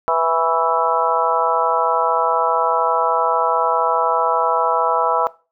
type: harmonic tone with a mistuned harmonic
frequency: 164.81 Hz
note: E3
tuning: in tune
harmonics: 3 / 4 / 5 / 6 / 7 / 8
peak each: -22 / -20 / -23 / -20 / -25 / -21 dBFS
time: 0.08-5.27 s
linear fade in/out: 0 ms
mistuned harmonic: 7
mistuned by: -44 cents
effects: noise-tail reverb RT60 0.3 s tail -19 dB re dry